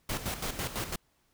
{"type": "noise with tremolo", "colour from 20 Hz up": "pink", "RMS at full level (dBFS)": -33, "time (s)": [0.09, 0.96], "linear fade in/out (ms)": 5, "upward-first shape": "square", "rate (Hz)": 6, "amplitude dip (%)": 65, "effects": ["pink hiss -71 dBFS RMS until 1.33 s"]}